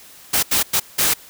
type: noise bursts at uneven times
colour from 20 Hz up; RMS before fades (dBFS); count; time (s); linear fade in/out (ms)
white; -17; 4; 0.33-0.43 / 0.51-0.63 / 0.73-0.8 / 0.98-1.14; 10
effects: white hiss -44 dBFS RMS until 1.29 s